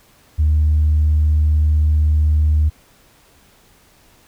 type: tone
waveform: sine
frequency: 76.3 Hz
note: D#2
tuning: 33 cents flat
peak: -10 dBFS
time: 0.38-2.7 s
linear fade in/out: 20 ms
effects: tanh soft clip ceiling -8 dBFS + pink hiss -52 dBFS RMS until 4.27 s